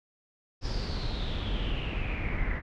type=noise with low-pass filter sweep; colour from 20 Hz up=brown; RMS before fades=-31 dBFS; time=0.61-2.62 s; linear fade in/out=50 ms; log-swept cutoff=5200 to 1900 Hz; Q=7.2; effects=none